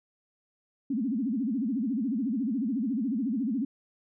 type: tone with vibrato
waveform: sine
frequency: 243.4 Hz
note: B3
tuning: 25 cents flat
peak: -26 dBFS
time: 0.9-3.65 s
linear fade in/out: 5 ms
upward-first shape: sine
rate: 14 Hz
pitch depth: 270 cents each way
effects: none